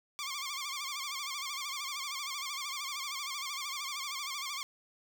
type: tone with vibrato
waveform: 10% pulse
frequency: 1123 Hz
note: C#6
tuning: 22 cents sharp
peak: -28 dBFS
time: 0.19-4.63 s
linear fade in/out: 0 ms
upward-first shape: sine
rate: 13 Hz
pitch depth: 110 cents each way
effects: none